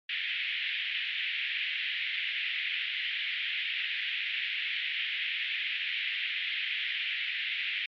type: band-pass noise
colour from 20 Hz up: pink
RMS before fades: -33 dBFS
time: 0.09-7.86 s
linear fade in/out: 5 ms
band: 1900 to 3400 Hz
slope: 48 dB/octave
effects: MP3 64 kbps